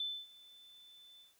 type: tone with ADSR envelope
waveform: sine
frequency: 3520 Hz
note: A7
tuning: in tune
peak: -34 dBFS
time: 0-1.35 s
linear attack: 3 ms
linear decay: 260 ms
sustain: -22 dB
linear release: 150 ms
effects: white hiss -71 dBFS RMS until 1.39 s